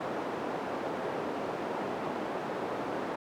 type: band-pass noise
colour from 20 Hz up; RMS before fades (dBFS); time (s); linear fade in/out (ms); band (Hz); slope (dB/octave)
white; -35; 0-3.16; 10; 230 to 700; 12
effects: none